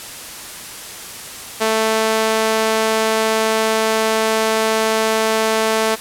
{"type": "tone with high-pass filter", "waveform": "sawtooth", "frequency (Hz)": 220.7, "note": "A3", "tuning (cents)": 5, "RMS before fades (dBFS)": -17, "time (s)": [1.6, 5.96], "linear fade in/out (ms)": 20, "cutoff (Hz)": 480, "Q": 1, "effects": ["white hiss -32 dBFS RMS until 6 s", "low-pass 12000 Hz 12 dB/octave"]}